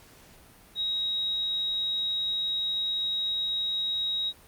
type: tone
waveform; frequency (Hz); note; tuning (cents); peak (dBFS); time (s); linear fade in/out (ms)
sine; 3802; A#7; +33; -26; 0.75-4.33; 50
effects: pink hiss -54 dBFS RMS until 4.47 s + Opus 48 kbps